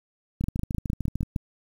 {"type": "two click trains", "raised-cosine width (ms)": 5, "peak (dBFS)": [-14, -16], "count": [7, 12], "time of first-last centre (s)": [[0.44, 1.362], [0.41, 1.231]], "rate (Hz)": [6.51, 13.4], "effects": ["8-bit"]}